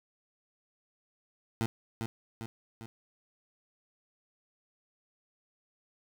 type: tone with echo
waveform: 20% pulse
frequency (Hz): 113.2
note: A2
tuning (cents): +50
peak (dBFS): -23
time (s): 1.61-1.66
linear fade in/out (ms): 0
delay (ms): 400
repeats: 3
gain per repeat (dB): -5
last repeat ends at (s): 2.86
effects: none